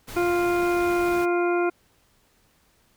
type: noise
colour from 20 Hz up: pink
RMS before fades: -38 dBFS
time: 0.07-1.26 s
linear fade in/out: 20 ms
type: harmonic tone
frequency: 349.8 Hz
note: F4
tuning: 3 cents sharp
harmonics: 1 / 2 / 3 / 4 / 6 / 7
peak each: -21 / -28 / -33 / -30 / -40 / -36 dBFS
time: 0.16-1.7 s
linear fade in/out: 10 ms
effects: pink hiss -63 dBFS RMS until 2.96 s